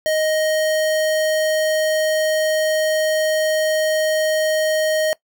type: tone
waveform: square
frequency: 624 Hz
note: D#5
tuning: 5 cents sharp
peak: -17 dBFS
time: 0.06-5.13 s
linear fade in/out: 0 ms
effects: noise-tail reverb RT60 0.1 s tail -21 dB re dry